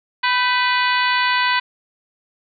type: harmonic tone with a mistuned harmonic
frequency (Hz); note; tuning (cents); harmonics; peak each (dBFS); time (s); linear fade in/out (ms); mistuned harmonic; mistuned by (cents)
494.9; B4; +4; 2 / 3 / 4 / 5 / 6 / 7 / 8 / 9; -19 / -22 / -22 / -25 / -27 / -29 / -29 / -29; 0.23-1.6; 10; 3; +54
effects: none